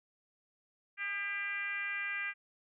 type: tone with frequency modulation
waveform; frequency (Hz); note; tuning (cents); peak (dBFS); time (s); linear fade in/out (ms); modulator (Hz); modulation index
sine; 1990; B6; +13; -34; 0.97-2.34; 50; 385; 1.4
effects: none